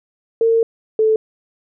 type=tone pair in turn; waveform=sine; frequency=455.4 / 437.6 Hz; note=A#4 / A4; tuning=-40 / -9 cents; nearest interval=minor second; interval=69 cents; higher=first; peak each=-11 dBFS; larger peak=neither; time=0.41-0.63 / 0.99-1.16 s; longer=first; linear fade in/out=2 ms; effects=none